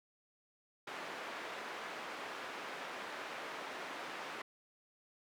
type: band-pass noise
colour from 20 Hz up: white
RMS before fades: -45 dBFS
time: 0.87-4.42 s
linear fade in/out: 5 ms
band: 320 to 1800 Hz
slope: 12 dB/octave
effects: none